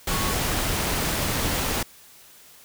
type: tone in noise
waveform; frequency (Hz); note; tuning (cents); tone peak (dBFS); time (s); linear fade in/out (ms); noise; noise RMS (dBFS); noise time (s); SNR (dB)
sine; 1107; C#6; -3; -31; 0.11-0.33; 5; pink; -25; 0.07-1.83; -9
effects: white hiss -50 dBFS RMS until 2.64 s